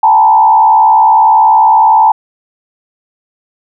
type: tone with frequency modulation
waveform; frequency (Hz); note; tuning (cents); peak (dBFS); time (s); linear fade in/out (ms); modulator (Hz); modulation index
sine; 880; A5; 0; -3; 0.03-2.12; 5; 70.8; 0.96
effects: none